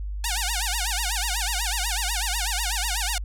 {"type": "tone with vibrato", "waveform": "5% pulse", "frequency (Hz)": 826, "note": "G#5", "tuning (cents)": -10, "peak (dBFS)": -13, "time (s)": [0.24, 3.18], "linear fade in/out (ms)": 2, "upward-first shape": "sine", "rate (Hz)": 8.1, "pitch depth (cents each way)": 260, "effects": ["added 50 Hz sine -28 dBFS peak until 3.24 s"]}